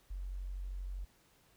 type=tone; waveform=sine; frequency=46.25 Hz; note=F#1; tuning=in tune; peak=-38 dBFS; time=0.1-1.05 s; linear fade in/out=10 ms; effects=pink hiss -68 dBFS RMS until 1.56 s